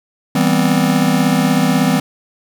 square chord, C major seventh, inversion first, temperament just, 163.52 / 196.22 / 245.3 / 261.6 Hz, E3 / G3 / B3 / C4, -14 / +2 / -12 / 0 cents, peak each -18 dBFS, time 0.35-2 s, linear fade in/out 5 ms, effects 7-bit

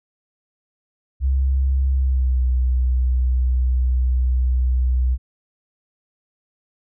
sine tone with pitch glide, 66.6 to 62.86 Hz, C2 to B1, +31 to +31 cents, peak -15 dBFS, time 1.2-5.18 s, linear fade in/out 50 ms, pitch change -100 cents, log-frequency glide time 1.91-2.43 s, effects none

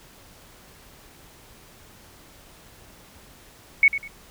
sine tone with echo, 2217 Hz, C#7, in tune, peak -11 dBFS, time 3.83-3.88 s, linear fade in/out 2 ms, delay 99 ms, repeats 2, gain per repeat -12 dB, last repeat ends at 4.078 s, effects pink hiss -50 dBFS RMS until 4.3 s

